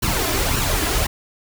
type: noise with flanger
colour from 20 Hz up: pink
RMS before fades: -20 dBFS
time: 0.02-1.07 s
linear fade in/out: 10 ms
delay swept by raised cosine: 0.7 to 3 ms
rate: 1.8 Hz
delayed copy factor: +0.6
effects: none